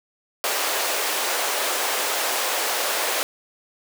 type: high-pass noise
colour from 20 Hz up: pink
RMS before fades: -24 dBFS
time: 0.44-3.23 s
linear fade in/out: 0 ms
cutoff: 450 Hz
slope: 24 dB/octave
effects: none